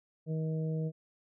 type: harmonic tone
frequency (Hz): 158.5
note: D#3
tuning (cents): +32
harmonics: 1 / 2 / 3 / 4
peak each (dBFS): -31 / -45 / -40 / -48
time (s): 0.26-0.92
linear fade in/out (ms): 50
effects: none